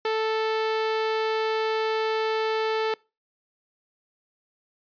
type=tone; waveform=sawtooth; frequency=440 Hz; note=A4; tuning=in tune; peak=-19 dBFS; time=0.05-2.94 s; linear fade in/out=2 ms; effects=noise-tail reverb RT60 0.3 s tail -26 dB re dry + resampled to 11025 Hz